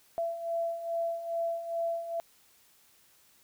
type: beating tone pair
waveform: sine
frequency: 670 / 672.4 Hz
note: E5 / E5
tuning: +28 / +34 cents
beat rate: 2.4 Hz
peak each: -37 / -31 dBFS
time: 0.18-2.2 s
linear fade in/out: 0 ms
effects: white hiss -63 dBFS RMS until 3.43 s